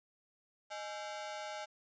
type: ring-modulated tone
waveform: sawtooth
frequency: 728 Hz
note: F#5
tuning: 28 cents flat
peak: -34 dBFS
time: 0.7-1.66 s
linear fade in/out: 20 ms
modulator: 110 Hz
effects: resampled to 16000 Hz + 11-bit